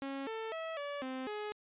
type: tone with pitch steps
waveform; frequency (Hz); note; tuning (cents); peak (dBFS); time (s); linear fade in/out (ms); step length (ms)
sawtooth; 273.4 / 445.3 / 649 / 574 / 260.2 / 420.4; C#4 / A4 / E5 / D5 / C4 / G#4; -24 / +21 / -27 / -40 / -9 / +21; -34; 0.02-1.52; 0; 250
effects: resampled to 8000 Hz